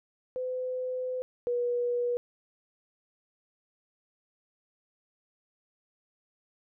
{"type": "tone pair in turn", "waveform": "sine", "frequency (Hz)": [508, 484.4], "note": ["B4", "B4"], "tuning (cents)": [49, -34], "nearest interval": "minor second", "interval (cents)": 83, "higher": "first", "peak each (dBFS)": [-30, -26], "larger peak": "second", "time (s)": [[0.36, 1.22], [1.47, 2.17]], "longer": "first", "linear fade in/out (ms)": 0, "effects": []}